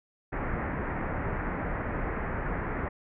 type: low-pass noise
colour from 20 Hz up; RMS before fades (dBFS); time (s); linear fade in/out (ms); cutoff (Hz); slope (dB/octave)
pink; -32; 0.32-2.89; 10; 2100; 48
effects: none